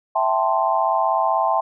sine chord, A minor seventh, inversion second, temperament equal, 659.3 / 784 / 880 / 1046.5 Hz, E5 / G5 / A5 / C6, 0 / 0 / 0 / 0 cents, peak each -22 dBFS, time 0.15-1.61 s, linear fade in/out 10 ms, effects none

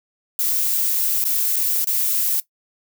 violet noise with dropouts, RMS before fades -20 dBFS, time 0.39-2.4 s, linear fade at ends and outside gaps 1 ms, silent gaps 1.241-1.252 / 1.56-1.564 / 1.844-1.871 s, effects noise-tail reverb RT60 0.1 s tail -17 dB re dry

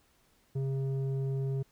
square tone with low-pass filter, 135 Hz, C#3, 45 cents flat, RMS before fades -32 dBFS, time 0.55-1.63 s, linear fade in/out 10 ms, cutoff 340 Hz, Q 1.5, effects pink hiss -68 dBFS RMS until 1.71 s

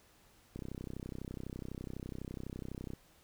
click train, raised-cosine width 3 ms, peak -29 dBFS, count 77, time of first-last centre 0.56-2.935 s, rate 32 Hz, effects pink hiss -65 dBFS RMS until 3.23 s

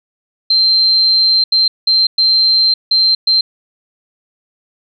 sine tone bursts at uneven times, 4136 Hz, C8, 21 cents flat, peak -8 dBFS, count 6, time 0.5-1.44 / 1.52-1.68 / 1.87-2.07 / 2.18-2.74 / 2.91-3.15 / 3.27-3.41 s, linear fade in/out 5 ms, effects none

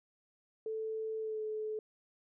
sine tone with pitch glide, 440 to 431.4 Hz, A4 to A4, 0 to -34 cents, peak -35 dBFS, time 0.66-1.79 s, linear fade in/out 2 ms, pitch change -34 cents, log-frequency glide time 1.2-1.42 s, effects none

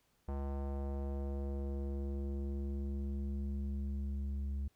square tone with low-pass filter sweep, 69.3 Hz, C#2, in tune, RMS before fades -38 dBFS, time 0.28-4.68 s, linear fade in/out 5 ms, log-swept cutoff 880 to 140 Hz, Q 1.5, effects pink hiss -75 dBFS RMS until 4.75 s

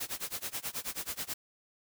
white noise with tremolo, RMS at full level -35 dBFS, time 0-1.34 s, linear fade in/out 10 ms, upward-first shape sine, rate 9.3 Hz, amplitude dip 95%, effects none

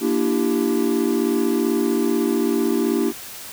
triangle chord, E half-diminished seventh, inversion second, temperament equal with one note detuned, 233.1 / 293.7 / 336.2 / 392 Hz, Bb3 / D4 / E4 / G4, 0 / 0 / +34 / 0 cents, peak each -21 dBFS, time 0-3.13 s, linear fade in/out 50 ms, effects white hiss -36 dBFS RMS until 3.52 s

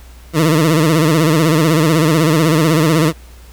20% pulse tone with vibrato, 158 Hz, D#3, 27 cents sharp, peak -5 dBFS, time 0.33-3.13 s, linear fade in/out 50 ms, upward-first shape sine, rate 16 Hz, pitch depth 110 cents each way, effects added 60 Hz sine -36 dBFS peak until 3.52 s + pink hiss -45 dBFS RMS until 3.52 s

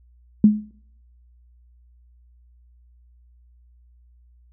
sine tone with exponential decay, 211.2 Hz, G#3, 29 cents sharp, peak -6 dBFS, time 0.44-0.71 s, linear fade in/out 2 ms, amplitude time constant 57 ms, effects noise-tail reverb RT60 0.8 s tail -26 dB re dry + added 60 Hz sine -51 dBFS peak until 4.52 s

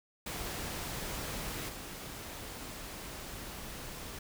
pink noise with level steps, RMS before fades -39 / -44 dBFS, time 0.26-4.19 s, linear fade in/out 5 ms, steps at 1.68 s, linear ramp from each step 20 ms, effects none

